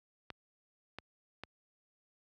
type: clicks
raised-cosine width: 0.3 ms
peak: -26 dBFS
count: 3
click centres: 0.303 / 0.986 / 1.436 s
effects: high-pass 60 Hz 12 dB/octave